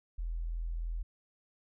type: tone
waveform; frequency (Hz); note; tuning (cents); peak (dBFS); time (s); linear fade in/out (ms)
sine; 41.65; E1; +19; -33; 0.18-1.03; 10
effects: none